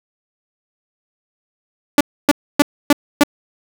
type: tone bursts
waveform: sawtooth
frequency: 289.9 Hz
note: D4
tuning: 22 cents flat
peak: -3 dBFS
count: 5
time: 1.98-3.235 s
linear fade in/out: 2 ms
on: 27 ms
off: 280 ms
effects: none